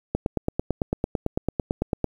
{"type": "click train", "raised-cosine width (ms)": 2, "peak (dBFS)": -9, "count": 18, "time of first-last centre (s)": [0.15, 2.043], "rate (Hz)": 8.98, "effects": ["8-bit"]}